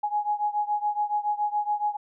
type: beating tone pair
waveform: sine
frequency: 832 / 839.1 Hz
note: G#5 / G#5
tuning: +3 / +18 cents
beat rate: 7.1 Hz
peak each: -26 / -28 dBFS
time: 0.03-1.97 s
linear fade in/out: 10 ms
effects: none